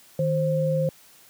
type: tone pair together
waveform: sine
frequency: 156.2 / 527.2 Hz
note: D#3 / C5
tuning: +7 / +13 cents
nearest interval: octave + major sixth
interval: 2106 cents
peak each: -23 dBFS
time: 0.19-0.89 s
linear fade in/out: 2 ms
effects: white hiss -53 dBFS RMS until 1.29 s + high-pass 80 Hz 12 dB/octave